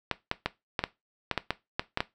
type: clicks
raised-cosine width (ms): 0.3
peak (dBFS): -10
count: 11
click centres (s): 0.113 / 0.314 / 0.46 / 0.792 / 0.839 / 1.313 / 1.377 / 1.506 / 1.795 / 1.974 / 2.005
effects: noise-tail reverb RT60 0.2 s tail -17 dB re dry